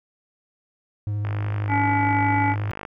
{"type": "tone with vibrato", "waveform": "triangle", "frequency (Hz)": 103.83, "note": "G#2", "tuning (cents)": 0, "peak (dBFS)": -21, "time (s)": [1.07, 2.71], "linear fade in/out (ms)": 0, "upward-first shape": "sine", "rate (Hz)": 13, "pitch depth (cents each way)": 15}
{"type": "click train", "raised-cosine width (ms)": 0.5, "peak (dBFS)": -18, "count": 83, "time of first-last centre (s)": [1.25, 2.852], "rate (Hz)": 51.2}
{"type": "harmonic tone", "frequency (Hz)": 285, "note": "C#4", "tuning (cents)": 48, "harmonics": [1, 3, 5, 7, 8], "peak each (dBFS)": [-25, -21, -32, -28, -31], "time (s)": [1.68, 2.56], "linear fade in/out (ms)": 50}
{"effects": []}